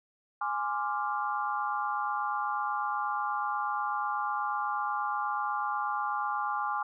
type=chord; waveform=sine; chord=D half-diminished seventh; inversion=second; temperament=equal; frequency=830.6 / 1046.5 / 1174.7 / 1396.9 Hz; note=Ab5 / C6 / D6 / F6; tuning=0 / 0 / 0 / 0 cents; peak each=-33 / -36 / -33 / -37 dBFS; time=0.41-6.83 s; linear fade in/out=5 ms; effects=none